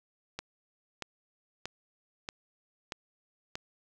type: click train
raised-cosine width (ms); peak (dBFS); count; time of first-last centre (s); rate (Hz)
0.2; -19; 6; 0.39-3.555; 1.58
effects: none